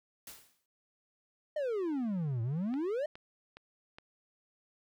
white noise with exponential decay, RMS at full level -45 dBFS, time 0.27-0.66 s, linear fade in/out 2 ms, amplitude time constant 83 ms
triangle exponential two-way sweep, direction down then up, 627 to 110 to 627 Hz, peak -29 dBFS, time 1.56-3.06 s, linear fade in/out 5 ms, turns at 2.42 s
click train, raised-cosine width 0.3 ms, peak -32 dBFS, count 4, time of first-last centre 2.74-3.985 s, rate 2.41 Hz
effects none

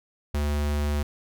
square tone, 73.42 Hz, D2, in tune, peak -24 dBFS, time 0.34-1.03 s, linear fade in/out 5 ms, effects none

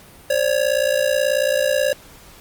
square ring-modulated tone, 558 Hz, C#5, 11 cents sharp, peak -14 dBFS, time 0.3-1.93 s, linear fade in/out 0 ms, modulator 29.2 Hz, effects pink hiss -45 dBFS RMS until 2.4 s + Opus 48 kbps

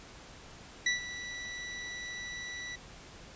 sawtooth tone with ADSR envelope, 1961 Hz, B6, 13 cents flat, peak -21 dBFS, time 0.86-2.76 s, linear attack 5 ms, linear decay 130 ms, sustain -14 dB, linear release 9 ms, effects pink hiss -51 dBFS RMS until 3.35 s + resampled to 16000 Hz

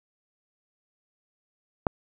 click, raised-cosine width 1 ms, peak -8 dBFS, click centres 1.868 s, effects none

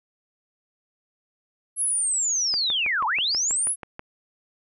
sine linear two-way sweep, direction down then up, 11000 to 830.6 to 11000 Hz, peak -21 dBFS, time 1.76-3.76 s, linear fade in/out 50 ms, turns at 3.06 s
click train, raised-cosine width 0.5 ms, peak -20 dBFS, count 10, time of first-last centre 2.54-3.994 s, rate 6.19 Hz
effects none

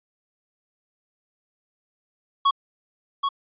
square tone with echo, 1109 Hz, C#6, in tune, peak -16 dBFS, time 2.45-2.51 s, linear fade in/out 10 ms, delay 780 ms, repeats 1, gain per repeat -5 dB, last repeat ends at 3.29 s, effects resampled to 8000 Hz

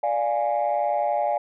sine chord, D diminished, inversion none, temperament equal, 587.3 / 698.5 / 830.6 Hz, D5 / F5 / Ab5, 0 / 0 / 0 cents, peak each -24 dBFS, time 0.03-1.38 s, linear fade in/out 5 ms, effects tanh soft clip ceiling -15 dBFS

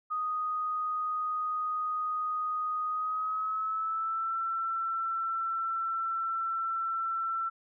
sine tone with pitch glide, 1244.5 to 1341.5 Hz, D#6 to E6, 0 to +30 cents, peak -29 dBFS, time 0.1-7.5 s, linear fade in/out 20 ms, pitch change +130 cents, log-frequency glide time 2.88-4.36 s, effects none

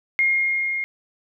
sine tone with level ramp, 2136 Hz, C7, 35 cents sharp, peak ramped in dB -15 to -23 dBFS, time 0.19-0.84 s, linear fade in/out 0 ms, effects none

